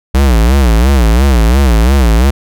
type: tone with vibrato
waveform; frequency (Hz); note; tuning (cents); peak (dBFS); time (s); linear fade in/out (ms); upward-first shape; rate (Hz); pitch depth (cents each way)
square; 61.7; B1; -1; -6; 0.14-2.31; 10; sine; 2.9; 220
effects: none